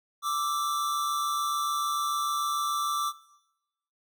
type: tone pair together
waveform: square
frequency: 1174.7 / 1321.5 Hz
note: D6 / E6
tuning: 0 / +4 cents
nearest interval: major second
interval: 204 cents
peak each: -28 / -35 dBFS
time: 0.22-3.13 s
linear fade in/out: 50 ms
effects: noise-tail reverb RT60 0.9 s tail -18 dB re dry